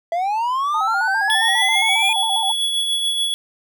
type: linear sweep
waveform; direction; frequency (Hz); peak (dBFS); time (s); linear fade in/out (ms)
triangle; up; 659.3 to 2439; -16; 0.12-2.13; 2
type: tone with vibrato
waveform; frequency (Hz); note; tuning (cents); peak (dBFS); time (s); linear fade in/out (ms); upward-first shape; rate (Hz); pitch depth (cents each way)
sine; 832; G#5; +3; -21; 0.74-2.52; 5; square; 7.4; 110
type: tone with tremolo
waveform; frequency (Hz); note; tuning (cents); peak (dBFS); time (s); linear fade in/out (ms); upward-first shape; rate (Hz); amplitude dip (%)
square; 3379; G#7; +29; -17; 1.3-3.34; 0; triangle; 6.9; 40
effects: none